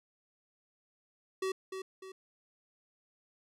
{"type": "tone with echo", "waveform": "square", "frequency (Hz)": 379.8, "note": "F#4", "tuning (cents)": 45, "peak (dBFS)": -32, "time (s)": [1.42, 1.52], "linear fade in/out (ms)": 5, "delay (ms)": 300, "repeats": 2, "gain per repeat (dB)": -7, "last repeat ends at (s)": 2.12, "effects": ["low-pass 10000 Hz 12 dB/octave"]}